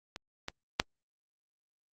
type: clicks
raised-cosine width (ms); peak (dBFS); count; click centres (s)
0.2; -22 / -18 / -6; 3; 0.161 / 0.484 / 0.799
effects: Opus 48 kbps